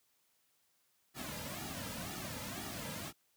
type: noise with flanger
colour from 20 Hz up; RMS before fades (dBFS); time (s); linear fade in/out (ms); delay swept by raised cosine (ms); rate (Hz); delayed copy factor
pink; -43; 1.14-3.13; 50; 1.9 to 2.75; 2; -0.8
effects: white hiss -75 dBFS RMS until 3.36 s + high-pass 60 Hz 12 dB/octave